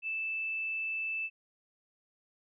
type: tone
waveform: sine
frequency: 2637 Hz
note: E7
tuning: in tune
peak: -32 dBFS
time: 0.02-1.3 s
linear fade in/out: 50 ms
effects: none